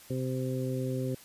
harmonic tone, 129.4 Hz, C3, 19 cents flat, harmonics 1 / 2 / 3 / 4, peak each -32 / -35 / -37 / -38 dBFS, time 0.1-1.15 s, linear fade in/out 5 ms, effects white hiss -53 dBFS RMS until 1.24 s + resampled to 32000 Hz

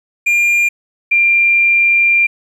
triangle / sine tone pair in turn, 2400 / 2383 Hz, D7 / D7, +37 / +25 cents, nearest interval unison, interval 12 cents, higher first, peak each -8 dBFS, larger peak neither, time 0.26-0.69 / 1.11-2.27 s, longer second, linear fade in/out 10 ms, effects 8-bit

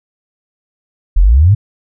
sine exponential sweep, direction up, 37.66 to 111.9 Hz, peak -4 dBFS, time 1.16-1.55 s, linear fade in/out 10 ms, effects none

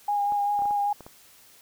sine tone with vibrato, 817 Hz, G#5, 29 cents flat, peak -22 dBFS, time 0.08-0.93 s, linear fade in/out 5 ms, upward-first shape sine, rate 5.1 Hz, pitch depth 17 cents each way
clicks, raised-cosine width 1 ms, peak -28 dBFS, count 7, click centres 0.322 / 0.591 / 0.621 / 0.656 / 0.709 / 1.007 / 1.065 s
effects white hiss -54 dBFS RMS until 1.61 s

